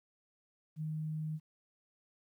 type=tone; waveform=sine; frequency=155.56 Hz; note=D#3; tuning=in tune; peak=-35 dBFS; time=0.76-1.4 s; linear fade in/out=50 ms; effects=12-bit